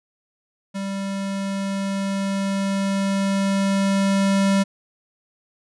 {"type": "tone with level ramp", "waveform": "square", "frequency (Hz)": 196, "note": "G3", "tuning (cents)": 0, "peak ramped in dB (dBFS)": [-26, -16], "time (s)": [0.74, 4.64], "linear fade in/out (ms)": 20, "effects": ["resampled to 24000 Hz"]}